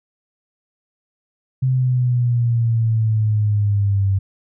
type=exponential sweep; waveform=sine; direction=down; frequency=130.81 to 96.5 Hz; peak=-14 dBFS; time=1.62-4.19 s; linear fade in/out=10 ms; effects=none